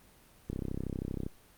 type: click train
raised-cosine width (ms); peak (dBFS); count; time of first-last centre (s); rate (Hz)
3; -22; 26; 0.5-1.265; 32.7
effects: pink hiss -60 dBFS RMS until 1.57 s + Opus 32 kbps